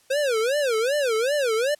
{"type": "tone with vibrato", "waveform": "square", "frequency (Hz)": 509, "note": "C5", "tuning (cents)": -48, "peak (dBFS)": -21, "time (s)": [0.1, 1.75], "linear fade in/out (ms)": 10, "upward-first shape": "sine", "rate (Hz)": 2.6, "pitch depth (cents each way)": 270, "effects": ["white hiss -59 dBFS RMS until 1.79 s", "low-pass 11000 Hz 12 dB/octave"]}